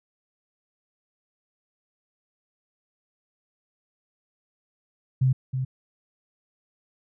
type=tone with echo; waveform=sine; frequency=130.3 Hz; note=C3; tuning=7 cents flat; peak=-17 dBFS; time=5.21-5.33 s; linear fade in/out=10 ms; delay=320 ms; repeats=1; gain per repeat=-7 dB; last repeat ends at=5.65 s; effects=none